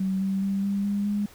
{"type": "tone with pitch steps", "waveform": "sine", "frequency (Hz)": [190.5, 193.38, 196.31, 199.28, 202.3, 205.4], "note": ["G3", "G3", "G3", "G3", "G#3", "G#3"], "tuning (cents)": [-49, -23, 3, 29, -45, -19], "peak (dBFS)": -23, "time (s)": [0, 1.26], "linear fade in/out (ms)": 5, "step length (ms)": 210, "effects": ["pink hiss -51 dBFS RMS until 1.34 s"]}